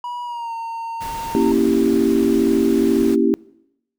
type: tone with pitch glide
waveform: triangle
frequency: 970 to 916.1 Hz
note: B5 to A#5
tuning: -31 to -30 cents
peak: -23 dBFS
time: 0.04-1.52 s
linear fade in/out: 2 ms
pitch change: -99 cents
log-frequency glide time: 0.24-0.53 s
type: noise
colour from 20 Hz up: pink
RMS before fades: -34 dBFS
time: 1-3.16 s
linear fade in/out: 20 ms
type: chord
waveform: sine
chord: A# diminished seventh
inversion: none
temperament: equal with one note detuned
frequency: 235.1 / 277.2 / 329.6 / 392 Hz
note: A#3 / C#4 / E4 / G4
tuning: +15 / 0 / 0 / 0 cents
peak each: -19 dBFS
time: 1.35-3.34 s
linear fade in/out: 0 ms
effects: noise-tail reverb RT60 0.8 s tail -23 dB re dry